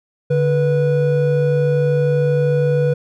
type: tone pair together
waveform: triangle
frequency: 145.3 / 488.7 Hz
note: D3 / B4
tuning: -18 / -18 cents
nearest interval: octave + major sixth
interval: 2100 cents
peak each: -14 dBFS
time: 0.3-2.94 s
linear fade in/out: 10 ms
effects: none